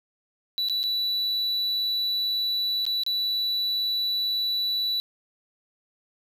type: tone with dropouts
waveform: triangle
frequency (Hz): 3951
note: B7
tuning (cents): 0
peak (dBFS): -22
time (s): 0.58-5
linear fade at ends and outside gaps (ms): 0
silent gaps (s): 0.686-0.697 / 0.831-0.838 / 2.853-2.865 / 3.035-3.064
effects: none